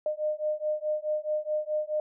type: beating tone pair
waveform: sine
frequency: 607 / 611.7 Hz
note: D#5 / D#5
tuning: -43 / -30 cents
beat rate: 4.7 Hz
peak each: -30 dBFS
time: 0.06-2 s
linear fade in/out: 2 ms
effects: none